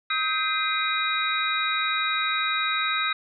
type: tone cluster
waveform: sine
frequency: 1273 / 1572 / 2058 / 2440 / 3816 Hz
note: D#6 / G6 / C7 / D#7 / A#7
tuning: +39 / +4 / -29 / -34 / +40 cents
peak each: -27 / -30 / -31 / -31 / -28 dBFS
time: 0.1-3.13 s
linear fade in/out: 5 ms
effects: none